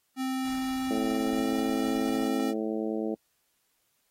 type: tone with pitch glide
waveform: square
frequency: 261.6 to 265.1 Hz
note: C4 to C4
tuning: 0 to +23 cents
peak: -29 dBFS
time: 0.16-2.54 s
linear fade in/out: 50 ms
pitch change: +23 cents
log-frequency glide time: 1.02-1.55 s
type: band-stop noise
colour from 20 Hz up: pink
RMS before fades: -49 dBFS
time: 0.44-2.3 s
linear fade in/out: 20 ms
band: 380 to 530 Hz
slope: 96 dB/octave
type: harmonic tone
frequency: 109.4 Hz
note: A2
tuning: 9 cents flat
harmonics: 2 / 3 / 4 / 5 / 6 / 7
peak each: -33 / -32 / -34 / -38 / -41 / -45 dBFS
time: 0.9-3.15 s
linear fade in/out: 10 ms
effects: white hiss -73 dBFS RMS until 4.1 s + AAC 48 kbps